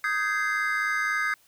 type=chord; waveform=triangle; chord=Ab major seventh; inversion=second; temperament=just; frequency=1245.9 / 1557.4 / 1661.2 / 2077 Hz; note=Eb6 / G6 / Ab6 / C7; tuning=+2 / -12 / 0 / -13 cents; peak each=-28 dBFS; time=0.04-1.34 s; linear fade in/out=2 ms; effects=white hiss -61 dBFS RMS until 1.47 s